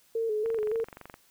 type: tone with vibrato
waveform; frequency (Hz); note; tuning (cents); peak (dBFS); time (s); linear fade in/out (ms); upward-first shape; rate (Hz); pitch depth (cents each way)
sine; 440; A4; 0; -26; 0.15-0.84; 5; square; 3.5; 56
type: click train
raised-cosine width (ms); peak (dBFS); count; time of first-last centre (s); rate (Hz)
0.5; -28; 17; 0.46-1.141; 23.5
effects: white hiss -63 dBFS RMS until 1.3 s